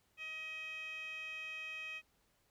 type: tone with band-pass filter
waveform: 15% pulse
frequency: 632 Hz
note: D#5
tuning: 27 cents sharp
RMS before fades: -45 dBFS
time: 0.17-2.02 s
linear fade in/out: 50 ms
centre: 2700 Hz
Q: 8.8
effects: pink hiss -75 dBFS RMS until 2.5 s